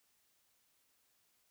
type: silence
effects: white hiss -75 dBFS RMS until 1.5 s